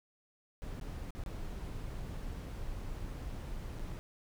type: noise with dropouts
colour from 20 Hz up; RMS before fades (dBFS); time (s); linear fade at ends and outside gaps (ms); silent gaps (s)
brown; -41; 0.62-3.99; 0; 0.799-0.812 / 1.106-1.15 / 1.237-1.262 / 3.788-3.795
effects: none